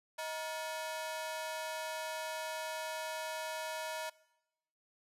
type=ring-modulated tone; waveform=sawtooth; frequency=790 Hz; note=G5; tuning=13 cents sharp; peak=-31 dBFS; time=0.18-4.1 s; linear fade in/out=10 ms; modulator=160 Hz; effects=noise-tail reverb RT60 0.9 s tail -22 dB re dry + resampled to 32000 Hz